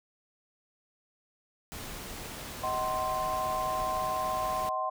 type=noise; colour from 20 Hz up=pink; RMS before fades=-41 dBFS; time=1.72-4.69 s; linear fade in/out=0 ms
type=chord; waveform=sine; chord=C diminished; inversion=first; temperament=just; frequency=627.9 / 753.5 / 1046.5 Hz; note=Eb5 / Gb5 / C6; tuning=+16 / +31 / 0 cents; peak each=-35 / -34 / -31 dBFS; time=2.63-4.9 s; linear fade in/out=10 ms
effects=none